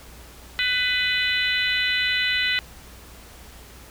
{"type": "harmonic tone", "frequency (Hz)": 499, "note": "B4", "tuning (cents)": 18, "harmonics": [3, 4, 5, 6, 7, 8], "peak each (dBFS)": [-28, -24, -28, -27, -31, -29], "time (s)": [0.59, 2.59], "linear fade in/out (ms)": 0, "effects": ["added 60 Hz sine -46 dBFS peak until 3.9 s", "pink hiss -46 dBFS RMS until 3.9 s"]}